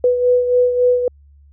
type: beating tone pair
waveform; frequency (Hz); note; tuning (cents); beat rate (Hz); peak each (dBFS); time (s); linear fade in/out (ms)
sine; 493.9 / 497.5; B4 / B4; 0 / +13; 3.6; -12 / -20; 0.04-1.08; 2
effects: added 71 Hz sine -44 dBFS peak until 1.52 s